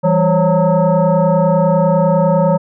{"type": "tone with frequency modulation", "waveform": "sine", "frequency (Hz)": 196, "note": "G3", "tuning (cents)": 0, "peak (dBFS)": -9, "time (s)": [0.03, 2.58], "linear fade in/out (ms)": 20, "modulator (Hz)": 362, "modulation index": 1.8, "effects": []}